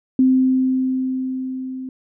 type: tone with level ramp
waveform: sine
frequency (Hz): 259.6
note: C4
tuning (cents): -13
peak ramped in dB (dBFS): -10 to -27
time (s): 0.19-1.89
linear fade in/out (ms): 2
effects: none